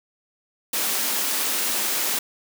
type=high-pass noise; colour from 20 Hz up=white; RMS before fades=-24 dBFS; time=0.73-2.19 s; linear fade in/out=5 ms; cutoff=190 Hz; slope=96 dB/octave; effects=none